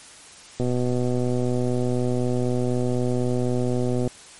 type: click train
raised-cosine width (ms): 2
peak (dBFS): -12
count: 432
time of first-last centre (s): 0.6-4.076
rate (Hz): 124
effects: white hiss -45 dBFS RMS until 4.39 s + MP3 48 kbps